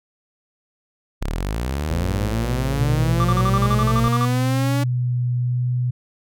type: linear sweep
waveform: sawtooth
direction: up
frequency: 31.46 to 286.3 Hz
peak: -18 dBFS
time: 1.21-4.84 s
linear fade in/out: 10 ms
type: harmonic tone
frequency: 56.9 Hz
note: A#1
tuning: 41 cents flat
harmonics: 1 / 2 / 3 / 4 / 6 / 7 / 8 / 9 / 10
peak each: -24 / -29 / -35 / -33 / -40 / -44 / -43 / -38 / -41 dBFS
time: 1.9-4.08 s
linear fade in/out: 0 ms
type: tone with vibrato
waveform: sine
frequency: 123.47 Hz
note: B2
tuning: in tune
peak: -18 dBFS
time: 2.79-5.91 s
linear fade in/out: 10 ms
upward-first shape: sine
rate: 1.1 Hz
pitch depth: 9 cents each way
type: tone bursts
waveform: triangle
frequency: 1174.7 Hz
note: D6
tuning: in tune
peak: -18 dBFS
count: 13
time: 3.2-4.252 s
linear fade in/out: 2 ms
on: 44 ms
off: 40 ms
effects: none